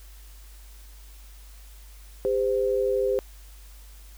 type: tone pair together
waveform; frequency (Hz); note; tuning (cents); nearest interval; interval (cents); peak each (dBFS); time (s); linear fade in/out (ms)
sine; 401.3 / 514; G4 / C5; +41 / -31; major third; 428; -24; 2.25-3.19; 0
effects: added 50 Hz sine -44 dBFS peak until 4.17 s + white hiss -54 dBFS RMS until 4.17 s